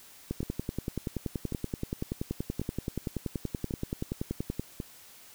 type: two click trains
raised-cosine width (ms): 3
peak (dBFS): -21 / -18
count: 5 / 46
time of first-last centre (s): 0.43-4.802 / 0.31-4.596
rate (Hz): 0.915 / 10.5
effects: white hiss -53 dBFS RMS until 5.34 s